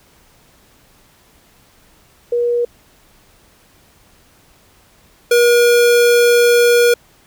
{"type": "tone pair in turn", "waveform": ["sine", "square"], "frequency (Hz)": [478.7, 478.7], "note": ["A#4", "A#4"], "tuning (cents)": [46, 46], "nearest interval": "unison", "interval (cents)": 0, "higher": "neither", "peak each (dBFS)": [-13, -9], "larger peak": "second", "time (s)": [[2.32, 2.65], [5.31, 6.94]], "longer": "second", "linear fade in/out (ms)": 5, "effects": ["pink hiss -51 dBFS RMS until 7.26 s"]}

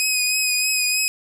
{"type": "tone with vibrato", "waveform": "15% pulse", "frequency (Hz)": 2510, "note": "D#7", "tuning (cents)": 15, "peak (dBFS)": -11, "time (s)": [0, 1.08], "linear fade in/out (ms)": 0, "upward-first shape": "triangle", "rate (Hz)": 3.2, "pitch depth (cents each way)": 32, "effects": []}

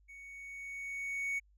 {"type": "tone with level ramp", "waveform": "triangle", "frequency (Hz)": 2228, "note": "C#7", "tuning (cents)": 8, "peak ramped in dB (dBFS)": [-48, -30], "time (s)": [0.08, 1.4], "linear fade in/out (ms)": 20, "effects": ["added 50 Hz sine -63 dBFS peak until 1.57 s"]}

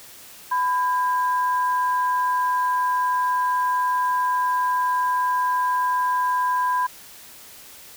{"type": "tone pair together", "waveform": "sine", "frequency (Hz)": [1000.3, 1611], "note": ["B5", "G6"], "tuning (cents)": [22, 47], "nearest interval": "minor sixth", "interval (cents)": 825, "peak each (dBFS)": [-19, -29], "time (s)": [0.51, 6.87], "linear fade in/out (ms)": 10, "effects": ["white hiss -44 dBFS RMS until 7.96 s"]}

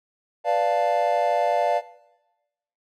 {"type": "chord", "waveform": "triangle", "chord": "B half-diminished seventh", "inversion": "none", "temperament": "equal", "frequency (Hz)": [493.9, 587.3, 698.5, 880], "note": ["B4", "D5", "F5", "A5"], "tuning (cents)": [0, 0, 0, 0], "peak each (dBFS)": [-26, -21, -20, -25], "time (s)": [0.44, 1.82], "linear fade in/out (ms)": 50, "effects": ["noise-tail reverb RT60 1.0 s tail -18 dB re dry"]}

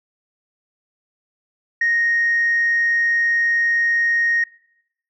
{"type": "tone", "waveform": "sine", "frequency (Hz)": 1864.7, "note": "A#6", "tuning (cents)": 0, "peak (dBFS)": -14, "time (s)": [1.81, 4.44], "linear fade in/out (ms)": 5, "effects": ["noise-tail reverb RT60 0.8 s tail -22 dB re dry", "tanh soft clip ceiling -11 dBFS"]}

